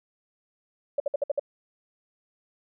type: tone bursts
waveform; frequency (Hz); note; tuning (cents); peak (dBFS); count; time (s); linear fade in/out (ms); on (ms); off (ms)
sine; 570; C#5; +48; -21; 6; 0.98-1.396; 5; 21; 58
effects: none